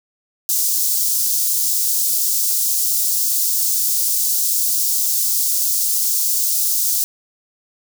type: high-pass noise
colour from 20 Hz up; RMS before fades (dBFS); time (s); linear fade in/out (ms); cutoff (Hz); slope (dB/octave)
white; -18; 0.49-7.04; 0; 5100; 24
effects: none